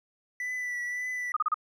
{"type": "tone with vibrato", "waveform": "triangle", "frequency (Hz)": 1975.5, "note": "B6", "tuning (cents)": 0, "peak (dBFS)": -29, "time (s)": [0.4, 1.32], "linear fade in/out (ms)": 2, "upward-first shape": "triangle", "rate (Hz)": 1.8, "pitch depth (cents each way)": 30}
{"type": "tone bursts", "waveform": "sine", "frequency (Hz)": 1240, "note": "D#6", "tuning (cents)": -6, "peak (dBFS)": -22, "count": 4, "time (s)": [1.34, 1.543], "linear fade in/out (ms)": 5, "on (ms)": 26, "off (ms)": 33}
{"effects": []}